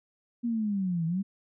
sine linear two-way sweep, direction down then up, 241 to 160 to 201.9 Hz, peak -26 dBFS, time 0.43-1.23 s, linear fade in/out 20 ms, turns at 1.06 s, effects none

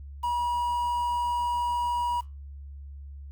triangle tone with quantisation, 963 Hz, B5, 44 cents flat, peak -23 dBFS, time 0.23-2.21 s, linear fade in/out 10 ms, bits 8, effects added 70 Hz sine -39 dBFS peak until 3.31 s + Opus 48 kbps

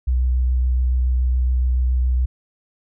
sine tone with vibrato, 62.7 Hz, B1, 27 cents sharp, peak -15 dBFS, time 0.07-2.26 s, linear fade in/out 10 ms, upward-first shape triangle, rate 7.1 Hz, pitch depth 17 cents each way, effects none

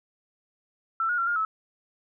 sine tone with pitch steps, 1336 / 1440 / 1367 / 1415 / 1300 Hz, E6 / F#6 / F6 / F6 / E6, +23 / -47 / -37 / +22 / -24 cents, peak -23 dBFS, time 1-1.45 s, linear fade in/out 2 ms, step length 90 ms, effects none

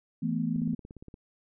sine chord, E suspended fourth, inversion none, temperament equal, 164.81 / 220 / 246.9 Hz, E3 / A3 / B3, 0 / 0 / 0 cents, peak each -31 dBFS, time 0.22-0.75 s, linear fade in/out 10 ms
click train, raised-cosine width 3 ms, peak -32 dBFS, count 11, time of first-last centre 0.56-1.141 s, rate 17.2 Hz
effects none

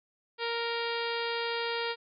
harmonic tone with a mistuned harmonic, 466.2 Hz, A#4, in tune, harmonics 1 / 2 / 3 / 4 / 5 / 6 / 7 / 8 / 9 / 10, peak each -34 / -37 / -39 / -40 / -41 / -42 / -42 / -43 / -44 / -44 dBFS, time 0.38-1.96 s, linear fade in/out 50 ms, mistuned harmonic 10, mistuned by +33 cents, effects none

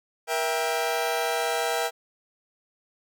sawtooth chord, E diminished, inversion second, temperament just, 474.7 / 659.3 / 791.1 Hz, Bb4 / E5 / G5, +31 / 0 / +16 cents, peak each -25 dBFS, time 0.27-1.91 s, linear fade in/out 50 ms, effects none

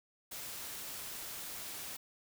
white noise, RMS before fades -44 dBFS, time 0.31-1.97 s, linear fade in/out 10 ms, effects none

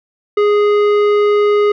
sine tone with tanh clipping, 414.6 Hz, G#4, 3 cents flat, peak -11 dBFS, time 0.37-1.72 s, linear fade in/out 5 ms, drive 13 dB, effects none

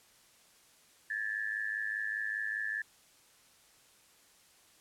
sine tone with amplitude modulation, 1736 Hz, A6, 24 cents flat, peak -29 dBFS, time 1.1-2.82 s, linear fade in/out 5 ms, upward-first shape sine, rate 105 Hz, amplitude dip 85%, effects white hiss -63 dBFS RMS until 4.8 s + low-pass 11000 Hz 12 dB/octave

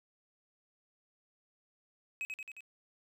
triangle tone with echo, 2545 Hz, D#7, 39 cents sharp, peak -33 dBFS, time 2.21-2.25 s, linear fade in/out 0 ms, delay 89 ms, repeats 4, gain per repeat -3 dB, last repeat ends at 2.606 s, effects none

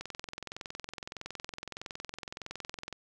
click train, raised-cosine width 0.2 ms, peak -22 dBFS, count 64, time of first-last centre 0.01-2.927 s, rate 21.6 Hz, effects none

